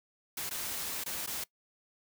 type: noise with dropouts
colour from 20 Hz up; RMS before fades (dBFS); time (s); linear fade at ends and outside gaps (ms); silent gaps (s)
white; -37; 0.37-1.44; 5; 0.495-0.509 / 1.039-1.06 / 1.263-1.273
effects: noise-tail reverb RT60 0.1 s tail -21 dB re dry